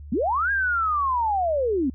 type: linear two-way sweep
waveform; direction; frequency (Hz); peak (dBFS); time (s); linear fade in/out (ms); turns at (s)
sine; up then down; 185 to 1641 to 239.9; -20; 0.12-1.9; 5; 0.51
effects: added 73 Hz sine -37 dBFS peak until 1.94 s